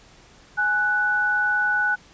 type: tone pair together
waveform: sine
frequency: 832.8 / 1483 Hz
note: G#5 / F#6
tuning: +5 / +4 cents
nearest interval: minor seventh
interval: 999 cents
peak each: -27 / -19 dBFS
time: 0.57-1.96 s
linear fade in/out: 20 ms
effects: pink hiss -51 dBFS RMS until 2.13 s + resampled to 16000 Hz